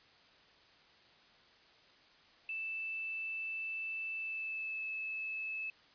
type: tone with pitch glide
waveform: sine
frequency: 2643 to 2607 Hz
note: E7 to E7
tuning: +4 to -20 cents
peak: -37 dBFS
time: 2.49-5.7 s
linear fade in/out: 2 ms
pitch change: -24 cents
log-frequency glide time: 4.16-4.87 s
effects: white hiss -63 dBFS RMS until 5.94 s + resampled to 11025 Hz